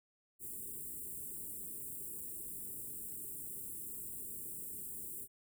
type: band-stop noise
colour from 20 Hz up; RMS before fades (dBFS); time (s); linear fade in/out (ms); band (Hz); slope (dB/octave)
white; -45; 0.39-5.28; 50; 450 to 7700; 96
effects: none